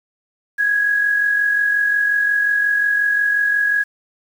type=tone with amplitude modulation; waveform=sine; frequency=1661.2 Hz; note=G#6; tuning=in tune; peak=-12 dBFS; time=0.58-3.84 s; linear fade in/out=20 ms; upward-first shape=sine; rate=45.6 Hz; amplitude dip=45%; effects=7-bit